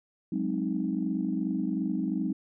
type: chord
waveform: sine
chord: Ab dominant seventh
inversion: third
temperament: equal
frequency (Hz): 185 / 207.7 / 261.6 / 311.1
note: Gb3 / Ab3 / C4 / Eb4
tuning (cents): 0 / 0 / 0 / 0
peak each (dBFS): -32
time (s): 0.32-2.33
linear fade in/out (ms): 5
effects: tanh soft clip ceiling -16 dBFS